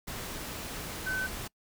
sine tone in noise, 1523 Hz, F#6, 50 cents sharp, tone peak -30 dBFS, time 1.06-1.27 s, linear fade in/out 10 ms, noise pink, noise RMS -39 dBFS, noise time 0.07-1.48 s, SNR +6 dB, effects noise-tail reverb RT60 0.1 s tail -24 dB re dry

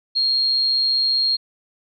sine tone, 4245 Hz, C8, 24 cents sharp, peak -16 dBFS, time 0.15-1.37 s, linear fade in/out 20 ms, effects none

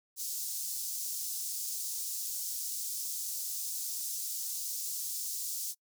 pink high-pass noise, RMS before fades -37 dBFS, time 0.16-5.75 s, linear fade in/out 50 ms, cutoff 5500 Hz, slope 24 dB/octave, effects noise-tail reverb RT60 0.1 s tail -25 dB re dry

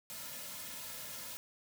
white noise with comb filter, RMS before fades -45 dBFS, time 0.1-1.37 s, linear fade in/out 0 ms, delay 2.6 ms, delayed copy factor -0.8, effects none

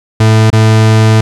40% pulse tone with dropouts, 110 Hz, A2, in tune, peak -3 dBFS, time 0.2-1.21 s, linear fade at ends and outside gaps 5 ms, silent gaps 0.503-0.528 s, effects low-pass 8000 Hz 12 dB/octave + 7-bit

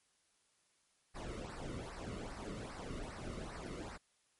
brown noise with flanger, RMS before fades -45 dBFS, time 1.14-3.98 s, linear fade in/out 20 ms, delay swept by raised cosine 0.29 to 1.25 ms, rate 2.5 Hz, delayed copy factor -0.75, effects white hiss -75 dBFS RMS until 4.39 s + MP3 48 kbps

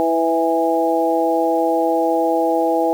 harmonic tone with a mistuned harmonic, 164.4 Hz, E3, 4 cents flat, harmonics 2 / 3 / 4 / 5, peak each -20 / -20 / -20 / -20 dBFS, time 0-2.93 s, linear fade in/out 0 ms, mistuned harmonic 3, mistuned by +15 cents, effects 7-bit

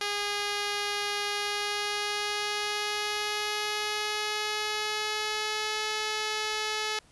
5% pulse tone with pitch glide, 410.3 to 429.7 Hz, G#4 to A4, -21 to -41 cents, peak -17 dBFS, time 0.01-6.99 s, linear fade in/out 2 ms, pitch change +80 cents, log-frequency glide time 1.26-5.85 s, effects pink hiss -60 dBFS RMS until 7.11 s + resampled to 24000 Hz

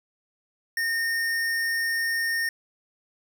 sine tone with hard clipping, 1833 Hz, A#6, 30 cents flat, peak -25 dBFS, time 0.77-2.49 s, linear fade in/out 2 ms, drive 17 dB, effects none

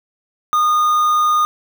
triangle tone with quantisation, 1225 Hz, D#6, 27 cents flat, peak -10 dBFS, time 0.53-1.45 s, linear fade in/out 0 ms, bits 5, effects none

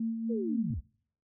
sine tone with tremolo, 226.5 Hz, A#3, 50 cents flat, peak -28 dBFS, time 0-0.74 s, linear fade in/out 5 ms, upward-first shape sine, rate 4 Hz, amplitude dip 40%
sine linear sweep, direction down, 493.9 to 47.71 Hz, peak -32 dBFS, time 0.29-0.81 s, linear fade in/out 20 ms
click, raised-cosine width 5 ms, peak -32 dBFS, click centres 0.706 s
effects noise-tail reverb RT60 0.6 s tail -25 dB re dry

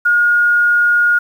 sine tone, 1432 Hz, F6, 43 cents sharp, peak -9 dBFS, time 0.05-1.19 s, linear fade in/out 10 ms, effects 7-bit

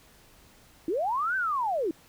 sine linear two-way sweep, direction up then down, 296.4 to 1568 to 296.4 Hz, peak -25 dBFS, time 0.88-1.91 s, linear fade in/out 2 ms, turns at 1.36 s, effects pink hiss -57 dBFS RMS until 2.08 s

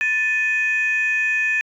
sine tone pair together, 1760 / 2496 Hz, A6 / D#7, 0 / +5 cents, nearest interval tritone, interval 605 cents, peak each -19 dBFS, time 0.01-1.61 s, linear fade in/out 0 ms, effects tanh soft clip ceiling -12 dBFS

